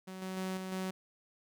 sawtooth tone with level steps, 187.5 Hz, F#3, 23 cents sharp, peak -39 / -34 / -31 / -35 / -31 dBFS, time 0.07-0.91 s, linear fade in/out 10 ms, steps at 0.22 / 0.37 / 0.57 / 0.72 s, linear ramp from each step 2 ms, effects none

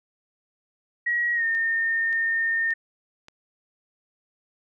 sine tone with pitch glide, 1907 to 1824 Hz, A#6 to A#6, +39 to -38 cents, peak -21 dBFS, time 1.06-2.74 s, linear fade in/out 10 ms, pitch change -77 cents, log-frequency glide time 1.34-1.44 s
click train, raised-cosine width 0.2 ms, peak -28 dBFS, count 4, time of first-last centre 1.55-3.284 s, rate 1.73 Hz
effects none

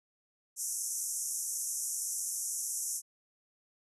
pink band-pass noise, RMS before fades -36 dBFS, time 0.56-3.02 s, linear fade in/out 50 ms, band 5700 to 12000 Hz, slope 96 dB/octave, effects none

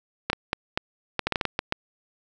clicks, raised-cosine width 0.3 ms, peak -7 dBFS, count 12, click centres 0.3 / 0.331 / 0.531 / 0.775 / 1.193 / 1.27 / 1.323 / 1.358 / 1.412 / 1.453 / 1.591 / 1.724 s, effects none

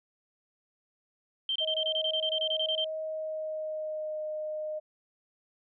sine tone bursts, 3136 Hz, G7, in tune, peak -27 dBFS, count 15, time 1.49-2.844 s, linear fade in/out 2 ms, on 66 ms, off 26 ms
sine tone with pitch glide, 630 to 615.3 Hz, D#5 to D#5, +21 to -19 cents, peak -32 dBFS, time 1.6-4.8 s, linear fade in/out 20 ms, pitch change -40 cents, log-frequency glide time 3-4.24 s
effects none

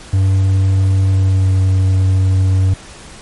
triangle tone with pitch glide, 96 to 94.62 Hz, G2 to F#2, -36 to +39 cents, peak -7 dBFS, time 0.13-2.74 s, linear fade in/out 5 ms, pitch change -25 cents, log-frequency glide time 1.05-1.6 s, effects pink hiss -36 dBFS RMS until 3.21 s + MP3 48 kbps

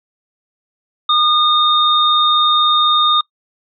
sine tone pair together, 1222 / 3672 Hz, D#6 / A#7, -32 / -27 cents, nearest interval octave + perfect fifth, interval 1905 cents, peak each -13 dBFS, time 1.09-3.21 s, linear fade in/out 5 ms, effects noise-tail reverb RT60 0.1 s tail -22 dB re dry

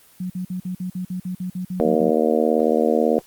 sine tone bursts, 182.9 Hz, F#3, 20 cents flat, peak -24 dBFS, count 13, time 0.2-2.1 s, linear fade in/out 5 ms, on 100 ms, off 50 ms
harmonic tone, 78.2 Hz, D#2, 9 cents sharp, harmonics 3 / 4 / 5 / 6 / 7 / 8 / 9, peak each -22 / -24 / -25 / -20 / -23 / -26 / -27 dBFS, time 1.8-3.19 s, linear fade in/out 0 ms
effects white hiss -52 dBFS RMS until 3.26 s + Opus 24 kbps

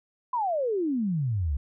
sine exponential sweep, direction down, 1031 to 64.9 Hz, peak -24 dBFS, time 0.33-1.57 s, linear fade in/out 5 ms, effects none

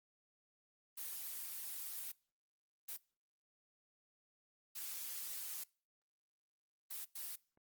blue noise bursts at uneven times, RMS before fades -45 dBFS, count 5, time 0.97-2.12 / 2.88-2.97 / 4.75-5.64 / 6.9-7.05 / 7.15-7.36 s, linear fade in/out 10 ms, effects noise-tail reverb RT60 0.4 s tail -24 dB re dry + Opus 24 kbps

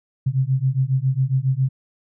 sine beating tone pair, 128.6 / 135.9 Hz, C3 / C#3, -30 / -34 cents, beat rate 7.3 Hz, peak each -20 dBFS, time 0.26-1.69 s, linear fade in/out 10 ms, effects none

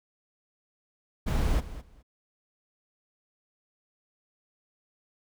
brown noise with echo, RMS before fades -25 dBFS, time 1.26-1.61 s, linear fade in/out 20 ms, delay 210 ms, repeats 2, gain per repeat -15 dB, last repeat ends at 2.03 s, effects none

